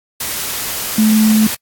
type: tone in noise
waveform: sine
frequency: 217 Hz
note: A3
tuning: 24 cents flat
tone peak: -8 dBFS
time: 0.98-1.47 s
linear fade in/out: 5 ms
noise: white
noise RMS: -21 dBFS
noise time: 0.2-1.55 s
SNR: +10 dB
effects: noise-tail reverb RT60 0.1 s tail -26 dB re dry + AAC 64 kbps